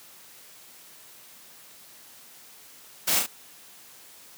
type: noise with echo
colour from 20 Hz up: white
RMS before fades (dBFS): -24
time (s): 3.07-3.2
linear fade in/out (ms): 10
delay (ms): 33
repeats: 2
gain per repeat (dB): -4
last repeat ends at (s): 3.266
effects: white hiss -50 dBFS RMS until 4.37 s + high-pass 100 Hz 12 dB/octave